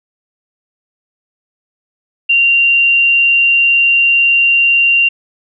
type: tone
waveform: sine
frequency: 2769 Hz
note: F7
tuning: 15 cents flat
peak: -7 dBFS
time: 2.29-5.09 s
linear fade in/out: 10 ms
effects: none